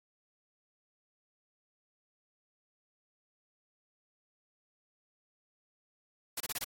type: noise bursts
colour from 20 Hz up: white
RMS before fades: -36 dBFS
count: 5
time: 6.37-6.644 s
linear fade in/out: 5 ms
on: 34 ms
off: 26 ms
effects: AAC 64 kbps